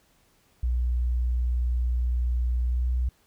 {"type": "tone with pitch glide", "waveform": "sine", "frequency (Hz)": [60.8, 61.93], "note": ["B1", "B1"], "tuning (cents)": [-26, 5], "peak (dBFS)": -22, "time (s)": [0.63, 3.09], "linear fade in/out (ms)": 5, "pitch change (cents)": 31, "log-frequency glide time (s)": [2.64, 2.9], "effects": ["pink hiss -64 dBFS RMS until 3.26 s"]}